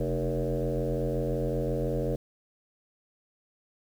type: tone with frequency modulation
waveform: sine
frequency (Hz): 303.4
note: D#4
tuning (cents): -44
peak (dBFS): -25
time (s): 0-2.16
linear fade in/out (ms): 5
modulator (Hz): 85.6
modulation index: 3.2
effects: tanh soft clip ceiling -21 dBFS + 9-bit